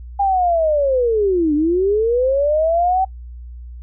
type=linear two-way sweep; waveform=sine; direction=down then up; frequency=810 to 289.6 to 770 Hz; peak=-13 dBFS; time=0.19-3.05 s; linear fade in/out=10 ms; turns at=1.54 s; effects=noise-tail reverb RT60 0.1 s tail -25 dB re dry + added 60 Hz sine -31 dBFS peak until 3.82 s